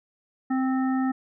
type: harmonic tone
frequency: 261.6 Hz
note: C4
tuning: in tune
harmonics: 1 / 3 / 5 / 7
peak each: -22 / -32 / -36 / -39 dBFS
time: 0.5-1.12 s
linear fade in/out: 10 ms
effects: none

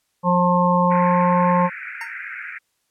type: harmonic tone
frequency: 177.9 Hz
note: F3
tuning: 32 cents sharp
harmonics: 1 / 3 / 5 / 6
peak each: -18 / -21 / -20 / -20 dBFS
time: 0.23-1.7 s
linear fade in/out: 50 ms
type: band-pass noise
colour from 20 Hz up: pink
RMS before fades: -33 dBFS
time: 0.9-2.59 s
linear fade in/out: 20 ms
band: 1400 to 2400 Hz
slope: 96 dB/octave
type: tone with exponential decay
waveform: 25% pulse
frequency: 916 Hz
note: A#5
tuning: 31 cents flat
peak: -25 dBFS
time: 2.01-2.14 s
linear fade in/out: 2 ms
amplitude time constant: 28 ms
effects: white hiss -70 dBFS RMS until 2.9 s + low-pass 12000 Hz 12 dB/octave

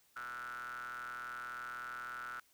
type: ring-modulated tone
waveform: square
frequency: 61.74 Hz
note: B1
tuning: in tune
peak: -40 dBFS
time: 0.16-2.4 s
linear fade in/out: 5 ms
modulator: 1400 Hz
effects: white hiss -70 dBFS RMS until 2.53 s

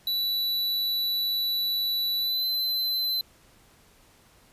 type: tone with pitch glide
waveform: square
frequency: 3951 to 4053 Hz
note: B7 to B7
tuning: 0 to +44 cents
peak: -25 dBFS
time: 0.07-3.21 s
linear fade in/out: 2 ms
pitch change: +44 cents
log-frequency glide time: 2.19-2.47 s
effects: pink hiss -58 dBFS RMS until 4.52 s + resampled to 32000 Hz

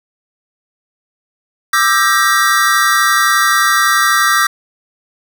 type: chord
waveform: square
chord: E half-diminished seventh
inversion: third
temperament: just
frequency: 1186.7 / 1318.5 / 1582.2 / 1898.7 Hz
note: D6 / E6 / G6 / Bb6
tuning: +18 / 0 / +16 / +31 cents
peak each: -16 dBFS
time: 1.73-4.47 s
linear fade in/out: 5 ms
effects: none

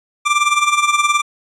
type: tone with tremolo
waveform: 25% pulse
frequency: 1181 Hz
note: D6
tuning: 9 cents sharp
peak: -6 dBFS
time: 0.25-1.22 s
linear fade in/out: 20 ms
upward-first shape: sine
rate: 19 Hz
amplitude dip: 70%
effects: resampled to 24000 Hz

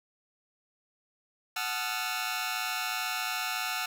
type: tone cluster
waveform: 15% pulse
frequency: 738 / 872 / 1251 / 1362 Hz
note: F#5 / A5 / D#6 / F6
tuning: -5 / -16 / +9 / -44 cents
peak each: -29 / -32 / -32 / -28 dBFS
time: 1.56-3.86 s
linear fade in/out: 5 ms
effects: none

